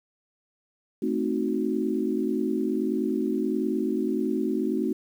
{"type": "chord", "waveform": "sine", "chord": "A diminished seventh", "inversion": "none", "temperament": "equal", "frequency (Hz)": [220, 261.6, 311.1, 370], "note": ["A3", "C4", "Eb4", "Gb4"], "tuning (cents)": [0, 0, 0, 0], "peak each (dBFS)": -29, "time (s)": [1.02, 4.93], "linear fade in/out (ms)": 5, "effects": ["9-bit"]}